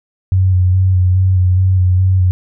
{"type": "tone with vibrato", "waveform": "sine", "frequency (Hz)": 92.5, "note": "F#2", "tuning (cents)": 0, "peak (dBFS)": -8, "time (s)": [0.32, 2.31], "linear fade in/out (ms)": 0, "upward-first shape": "square", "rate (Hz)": 2.4, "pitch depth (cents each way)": 24, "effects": []}